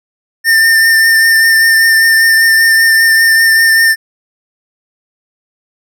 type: tone with vibrato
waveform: square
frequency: 1803 Hz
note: A6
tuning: 42 cents sharp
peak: -6 dBFS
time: 0.44-3.96 s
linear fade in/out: 50 ms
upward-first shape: triangle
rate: 5.1 Hz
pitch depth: 21 cents each way
effects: none